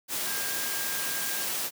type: tone in noise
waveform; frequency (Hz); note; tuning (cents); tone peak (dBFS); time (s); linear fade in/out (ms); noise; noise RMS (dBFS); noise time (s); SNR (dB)
sine; 1612; G6; +48; -38; 0.24-1.47; 50; white; -31; 0.08-1.71; -10
effects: high-pass 150 Hz 12 dB/octave